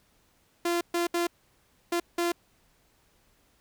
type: tone bursts at uneven times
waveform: sawtooth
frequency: 344.4 Hz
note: F4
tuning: 24 cents flat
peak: -21 dBFS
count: 5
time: 0.65-0.81 / 0.94-1.07 / 1.14-1.27 / 1.92-2 / 2.18-2.32 s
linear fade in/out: 5 ms
effects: pink hiss -66 dBFS RMS until 3.6 s